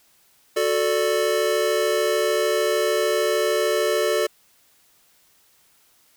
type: chord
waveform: square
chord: D major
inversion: first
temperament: just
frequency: 367.1 / 440.5 / 587.3 Hz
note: F#4 / A4 / D5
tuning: -14 / +2 / 0 cents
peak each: -26 / -23 / -24 dBFS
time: 0.56-4.27 s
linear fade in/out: 10 ms
effects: white hiss -59 dBFS RMS until 6.16 s